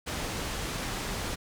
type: low-pass noise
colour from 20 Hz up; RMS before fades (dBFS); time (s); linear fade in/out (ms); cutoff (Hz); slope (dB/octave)
pink; -34; 0.06-1.36; 20; 8900; 12
effects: none